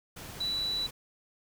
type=tone in noise; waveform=sine; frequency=3951 Hz; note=B7; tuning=in tune; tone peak=-29 dBFS; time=0.4-0.87 s; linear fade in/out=10 ms; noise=pink; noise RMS=-44 dBFS; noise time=0.16-0.91 s; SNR=+12 dB; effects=none